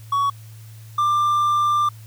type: tone pair in turn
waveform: triangle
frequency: 1123 / 1187.3 Hz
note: C#6 / D6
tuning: +22 / +19 cents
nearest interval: minor second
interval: 97 cents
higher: second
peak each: -15 / -14 dBFS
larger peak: second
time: 0.12-0.3 / 0.98-1.89 s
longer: second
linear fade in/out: 5 ms
effects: added 110 Hz sine -38 dBFS peak until 2.06 s + white hiss -51 dBFS RMS until 2.06 s